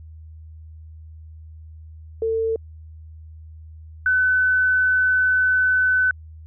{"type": "tone pair in turn", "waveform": "sine", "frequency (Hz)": [448.6, 1508.9], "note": ["A4", "F#6"], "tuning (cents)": [34, 34], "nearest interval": "octave + major sixth", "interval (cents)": 2100, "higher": "second", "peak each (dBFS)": [-19, -15], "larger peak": "second", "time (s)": [[2.22, 2.56], [4.06, 6.11]], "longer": "second", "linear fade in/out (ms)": 2, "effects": ["added 79 Hz sine -38 dBFS peak until 6.46 s"]}